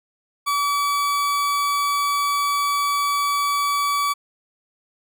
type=tone; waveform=40% pulse; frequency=1145 Hz; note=D6; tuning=44 cents flat; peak=-18 dBFS; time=0.46-4.14 s; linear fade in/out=20 ms; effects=none